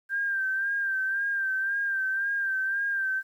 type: tone with vibrato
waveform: sine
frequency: 1582 Hz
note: G6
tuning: 15 cents sharp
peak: -25 dBFS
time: 0.09-3.23 s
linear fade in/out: 50 ms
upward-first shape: sine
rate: 1.9 Hz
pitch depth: 45 cents each way
effects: 10-bit